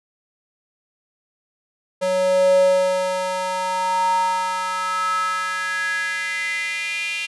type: tone with high-pass filter sweep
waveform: square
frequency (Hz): 185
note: F#3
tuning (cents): 0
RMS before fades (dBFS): -21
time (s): 2.01-7.27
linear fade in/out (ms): 20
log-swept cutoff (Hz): 460 to 2600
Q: 6.9
effects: resampled to 24000 Hz